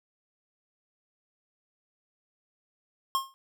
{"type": "tone with exponential decay", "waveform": "square", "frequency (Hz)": 1073, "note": "C6", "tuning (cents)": 43, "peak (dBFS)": -22, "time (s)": [3.15, 3.34], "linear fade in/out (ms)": 0, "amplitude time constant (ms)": 40, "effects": []}